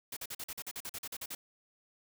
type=noise bursts; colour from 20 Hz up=white; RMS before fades=-41 dBFS; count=14; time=0.12-1.35 s; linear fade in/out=5 ms; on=47 ms; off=44 ms; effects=none